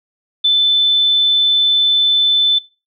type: tone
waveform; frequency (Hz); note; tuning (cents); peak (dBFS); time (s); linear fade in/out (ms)
sine; 3520; A7; 0; -9; 0.44-2.59; 10
effects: noise-tail reverb RT60 0.3 s tail -21 dB re dry